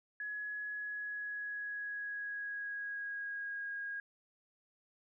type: tone with pitch glide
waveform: sine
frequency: 1685 to 1636.1 Hz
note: G#6 to G#6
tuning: +25 to -26 cents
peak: -38 dBFS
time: 0.2-4 s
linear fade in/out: 2 ms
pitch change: -51 cents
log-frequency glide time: 0.72-3.72 s
effects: none